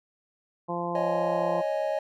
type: harmonic tone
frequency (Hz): 173.1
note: F3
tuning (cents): -15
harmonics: 1 / 2 / 3 / 4 / 5 / 6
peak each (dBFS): -35 / -35 / -35 / -35 / -35 / -35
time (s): 0.68-1.62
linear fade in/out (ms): 20
type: chord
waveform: triangle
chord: C# suspended second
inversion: none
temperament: equal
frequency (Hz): 554.4 / 622.3 / 830.6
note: C#5 / D#5 / G#5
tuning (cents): 0 / 0 / 0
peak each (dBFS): -28 / -26 / -32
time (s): 0.95-1.99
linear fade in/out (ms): 2
effects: none